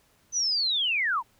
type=linear sweep; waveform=sine; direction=down; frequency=6130 to 858 Hz; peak=-23 dBFS; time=0.32-1.23 s; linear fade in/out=50 ms; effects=pink hiss -64 dBFS RMS until 1.39 s